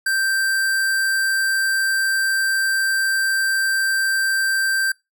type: tone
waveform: square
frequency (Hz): 1568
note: G6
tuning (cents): 0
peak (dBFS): -18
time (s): 0.06-4.92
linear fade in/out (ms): 5
effects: noise-tail reverb RT60 0.2 s tail -23 dB re dry